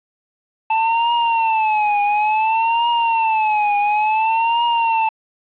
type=tone with vibrato; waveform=square; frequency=880 Hz; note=A5; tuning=in tune; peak=-15 dBFS; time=0.7-5.09 s; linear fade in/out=5 ms; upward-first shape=triangle; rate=0.57 Hz; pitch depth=130 cents each way; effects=resampled to 8000 Hz + 7-bit